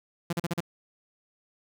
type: tone bursts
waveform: sawtooth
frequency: 170.9 Hz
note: F3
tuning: 37 cents flat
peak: -22 dBFS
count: 5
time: 0.3-0.605 s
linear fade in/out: 5 ms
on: 29 ms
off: 40 ms
effects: none

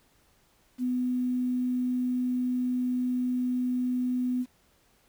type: tone with quantisation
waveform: sine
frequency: 250.2 Hz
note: B3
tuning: 23 cents sharp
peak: -25 dBFS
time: 0.78-4.46 s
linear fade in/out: 50 ms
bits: 9
effects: pink hiss -65 dBFS RMS until 5.08 s

